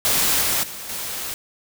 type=noise with level steps; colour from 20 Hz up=white; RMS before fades=-19 / -21 / -34 / -29 dBFS; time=0.05-1.34 s; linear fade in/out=0 ms; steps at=0.41 / 0.63 / 0.89 s; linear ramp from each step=5 ms; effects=none